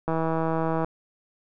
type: click train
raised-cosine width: 1 ms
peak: -13 dBFS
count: 125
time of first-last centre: 0.08-0.845 s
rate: 162 Hz
effects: none